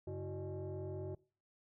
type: tone with frequency modulation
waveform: sine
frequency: 140.3 Hz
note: C#3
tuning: 21 cents sharp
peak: -39 dBFS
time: 0.07-1.15 s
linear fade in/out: 5 ms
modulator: 236 Hz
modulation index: 1.7
effects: noise-tail reverb RT60 0.4 s tail -23 dB re dry + tanh soft clip ceiling -35 dBFS